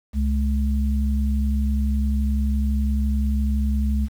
sine tone pair together, 67.12 / 213.1 Hz, C2 / G#3, +45 / +45 cents, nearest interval octave + minor sixth, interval 2000 cents, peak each -19 / -25 dBFS, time 0.13-4.09 s, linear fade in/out 50 ms, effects 8-bit

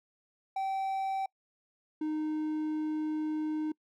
triangle tone pair in turn, 773 / 308.5 Hz, G5 / D#4, -24 / -15 cents, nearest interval octave + major third, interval 1591 cents, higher first, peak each -28 dBFS, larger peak neither, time 0.56-1.26 / 2.01-3.72 s, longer second, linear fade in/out 5 ms, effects noise-tail reverb RT60 0.1 s tail -26 dB re dry

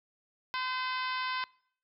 harmonic tone, 512 Hz, C5, 38 cents flat, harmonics 2 / 3 / 4 / 5 / 6 / 7 / 8 / 9 / 10, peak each -34 / -38 / -40 / -42 / -44 / -45 / -46 / -47 / -48 dBFS, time 0.54-1.44 s, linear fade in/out 0 ms, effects noise-tail reverb RT60 0.6 s tail -24 dB re dry

